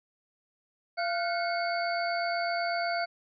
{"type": "tone cluster", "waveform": "sine", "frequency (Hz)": [686, 1409, 1497, 2181, 4546], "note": ["F5", "F6", "F#6", "C#7", "C#8"], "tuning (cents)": [-31, 15, 20, -29, 43], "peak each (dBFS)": [-29, -37, -38, -37, -38], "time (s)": [0.97, 3.06], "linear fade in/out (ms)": 20, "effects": []}